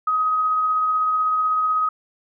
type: tone with tremolo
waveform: sine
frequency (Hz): 1260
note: D#6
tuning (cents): +21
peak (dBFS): -16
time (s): 0.07-1.89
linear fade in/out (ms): 5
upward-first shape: triangle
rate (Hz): 16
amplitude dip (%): 25
effects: none